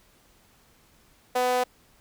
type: tone with high-pass filter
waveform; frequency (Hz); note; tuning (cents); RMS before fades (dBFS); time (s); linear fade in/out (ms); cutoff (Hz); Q
sawtooth; 250.1; B3; +22; -24; 1.35-1.64; 10; 610; 10
effects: pink hiss -60 dBFS RMS until 2 s